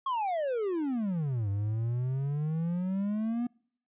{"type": "exponential two-way sweep", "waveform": "triangle", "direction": "down then up", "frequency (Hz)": [1108.7, 98, 245.2], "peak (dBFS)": -26, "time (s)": [0.06, 3.47], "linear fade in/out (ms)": 5, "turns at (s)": 1.49, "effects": ["noise-tail reverb RT60 0.6 s tail -26 dB re dry", "resampled to 8000 Hz"]}